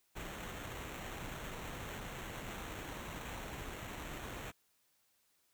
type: noise with sample-and-hold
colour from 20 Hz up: pink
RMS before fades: -45 dBFS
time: 0.15-4.52 s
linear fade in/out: 20 ms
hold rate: 4900 Hz
effects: white hiss -75 dBFS RMS until 5.53 s